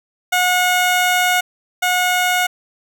15% pulse tone pair in turn, 725 / 725 Hz, F#5 / F#5, -35 / -35 cents, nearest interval unison, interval 0 cents, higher neither, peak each -7 / -8 dBFS, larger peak first, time 0.32-1.41 / 1.82-2.47 s, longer first, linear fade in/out 10 ms, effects none

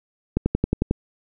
click train, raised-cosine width 3 ms, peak -6 dBFS, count 7, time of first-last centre 0.37-0.911 s, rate 11.1 Hz, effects none

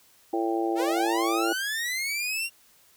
harmonic tone, 112.6 Hz, A2, 40 cents sharp, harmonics 3 / 4 / 5 / 6 / 7, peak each -26 / -33 / -36 / -36 / -30 dBFS, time 0.33-1.53 s, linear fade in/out 5 ms
sawtooth linear sweep, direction up, 415.3 to 2794 Hz, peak -24 dBFS, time 0.75-2.5 s, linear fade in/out 50 ms
effects white hiss -59 dBFS RMS until 2.96 s

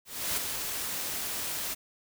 white noise with ADSR envelope, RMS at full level -29 dBFS, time 0.05-1.75 s, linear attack 320 ms, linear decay 12 ms, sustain -5 dB, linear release 20 ms, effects none

